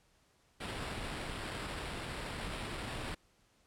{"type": "noise with sample-and-hold", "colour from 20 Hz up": "pink", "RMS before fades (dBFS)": -41, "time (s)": [0.6, 3.15], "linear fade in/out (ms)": 10, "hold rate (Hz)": 6300, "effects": ["pink hiss -70 dBFS RMS until 3.66 s", "low-pass 10000 Hz 12 dB/octave"]}